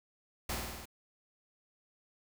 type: noise with echo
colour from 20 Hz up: pink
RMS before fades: -36 dBFS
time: 0.49-0.55 s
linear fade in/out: 5 ms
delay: 51 ms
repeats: 6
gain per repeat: -2 dB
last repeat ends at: 0.856 s
effects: none